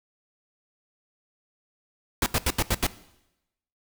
pink noise bursts, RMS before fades -23 dBFS, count 6, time 2.22-2.867 s, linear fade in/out 2 ms, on 42 ms, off 79 ms, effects noise-tail reverb RT60 0.9 s tail -18 dB re dry

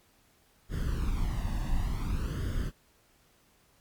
brown noise with flanger, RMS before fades -30 dBFS, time 0.69-2.72 s, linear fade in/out 50 ms, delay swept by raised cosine 0.6 to 1.11 ms, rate 0.55 Hz, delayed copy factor +0.75, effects pink hiss -65 dBFS RMS until 3.8 s + MP3 96 kbps

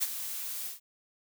blue noise with ADSR envelope, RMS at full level -27 dBFS, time 0-0.8 s, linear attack 27 ms, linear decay 33 ms, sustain -10 dB, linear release 140 ms, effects none

